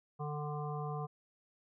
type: harmonic tone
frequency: 148.5 Hz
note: D3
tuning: 20 cents sharp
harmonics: 1 / 3 / 5 / 7 / 8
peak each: -38 / -44 / -44 / -46 / -49 dBFS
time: 0.19-1.07 s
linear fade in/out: 20 ms
effects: none